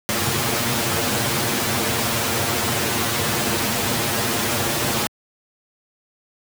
pink noise with comb filter, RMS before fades -21 dBFS, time 0.09-5.07 s, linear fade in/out 0 ms, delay 8.6 ms, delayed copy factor +0.95, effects high-pass 100 Hz 12 dB/octave

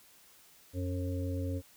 harmonic tone with a mistuned harmonic, 89.4 Hz, F2, 41 cents sharp, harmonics 1 / 3 / 5 / 6, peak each -33 / -38 / -45 / -43 dBFS, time 0.73-1.62 s, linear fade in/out 50 ms, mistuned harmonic 3, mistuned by +42 cents, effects white hiss -60 dBFS RMS until 1.76 s

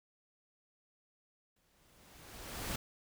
pink noise with exponential growth, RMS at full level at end -37 dBFS, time 1.56-2.76 s, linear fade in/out 5 ms, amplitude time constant 260 ms, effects none

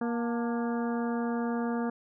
harmonic tone with a mistuned harmonic, 235.9 Hz, A#3, 21 cents sharp, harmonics 1 / 2 / 3 / 4 / 5 / 6 / 7, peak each -29 / -35 / -39 / -41 / -43 / -45 / -46 dBFS, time 0.01-1.9 s, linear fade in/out 5 ms, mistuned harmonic 4, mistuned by -79 cents, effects none

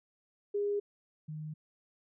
sine tone pair in turn, 408.4 / 154 Hz, G#4 / D#3, -29 / -17 cents, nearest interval octave + perfect fourth, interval 1688 cents, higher first, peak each -29 / -38 dBFS, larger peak first, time 0.54-0.8 / 1.28-1.54 s, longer neither, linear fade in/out 10 ms, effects none

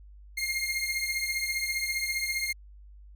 sawtooth beating tone pair, 2120 / 2135 Hz, C7 / C7, +22 / +34 cents, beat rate 15 Hz, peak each -28 dBFS, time 0.37-2.53 s, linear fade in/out 10 ms, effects added 50 Hz sine -47 dBFS peak until 3.15 s

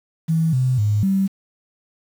sine tone with pitch steps, 162.2 / 128.3 / 104.7 / 193.6 Hz, E3 / C3 / G#2 / G3, -28 / -34 / +15 / -21 cents, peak -15 dBFS, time 0.28-1.28 s, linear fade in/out 20 ms, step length 250 ms, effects 7-bit

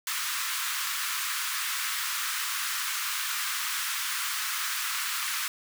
pink high-pass noise, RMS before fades -31 dBFS, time 0.07-5.48 s, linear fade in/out 2 ms, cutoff 1100 Hz, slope 48 dB/octave, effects none

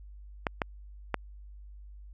clicks, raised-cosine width 0.5 ms, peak -12 dBFS, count 3, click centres 0.468 / 0.618 / 1.143 s, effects added 50 Hz sine -45 dBFS peak until 2.13 s

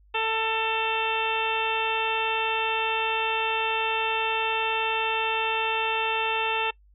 harmonic tone, 445.1 Hz, A4, 20 cents sharp, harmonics 1 / 2 / 3 / 4 / 5 / 6 / 7 / 8, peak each -31 / -28 / -33 / -36 / -39 / -28 / -36 / -37 dBFS, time 0.14-6.71 s, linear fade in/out 10 ms, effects noise-tail reverb RT60 0.1 s tail -22 dB re dry + added 50 Hz sine -54 dBFS peak until 6.94 s

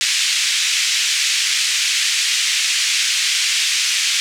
pink band-pass noise, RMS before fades -18 dBFS, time 0.01-4.2 s, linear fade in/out 0 ms, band 2200 to 7700 Hz, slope 24 dB/octave, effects none

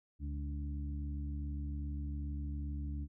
harmonic tone with a mistuned harmonic, 72.4 Hz, D2, 24 cents flat, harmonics 1 / 2 / 3 / 4, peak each -37 / -47 / -50 / -48 dBFS, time 0.19-3.08 s, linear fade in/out 50 ms, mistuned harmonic 3, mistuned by -41 cents, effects none

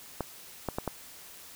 clicks, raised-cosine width 1 ms, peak -16 dBFS, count 4, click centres 0.207 / 0.687 / 0.785 / 0.877 s, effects white hiss -49 dBFS RMS until 1.55 s

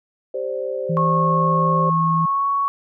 sine chord, G suspended fourth, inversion none, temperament equal, 392 / 523.3 / 587.3 Hz, G4 / C5 / D5, 0 / 0 / 0 cents, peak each -29 / -24 / -30 dBFS, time 0.34-1.9 s, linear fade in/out 5 ms
sine tone, 164.3 Hz, E3, 5 cents flat, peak -19 dBFS, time 0.89-2.26 s, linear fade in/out 10 ms
sine tone with pitch glide, 1093 to 1115.3 Hz, C#6 to C#6, -25 to +10 cents, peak -17 dBFS, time 0.97-2.68 s, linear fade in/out 0 ms, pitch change +35 cents, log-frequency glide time 2.18-2.49 s
effects none

